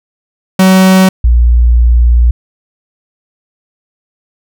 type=tone pair in turn; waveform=45% pulse / sine; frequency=188.2 / 59.28 Hz; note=F#3 / A#1; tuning=+30 / +30 cents; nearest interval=octave + minor sixth; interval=2000 cents; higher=first; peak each=-3 dBFS; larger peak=neither; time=0.59-1.09 / 1.24-2.31 s; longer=second; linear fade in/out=5 ms; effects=none